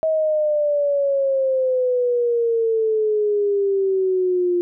sine exponential sweep, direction down, 640 to 350 Hz, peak -16 dBFS, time 0.03-4.61 s, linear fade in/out 0 ms, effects none

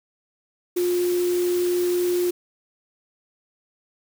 sine tone in noise, 355.2 Hz, F4, 29 cents sharp, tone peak -19 dBFS, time 0.76-2.31 s, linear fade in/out 10 ms, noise white, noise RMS -35 dBFS, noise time 0.76-2.31 s, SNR +13 dB, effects none

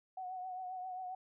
sine tone with vibrato, 740 Hz, F#5, in tune, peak -40 dBFS, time 0.17-1.15 s, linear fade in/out 5 ms, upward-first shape triangle, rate 7.5 Hz, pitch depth 43 cents each way, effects none

